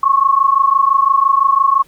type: tone pair together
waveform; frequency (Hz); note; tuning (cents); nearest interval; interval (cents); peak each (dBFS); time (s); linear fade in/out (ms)
sine; 1082.8 / 1108.7; C#6 / C#6; -41 / 0; unison; 41; -12; 0.03-1.83; 5
effects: pink hiss -51 dBFS RMS until 1.87 s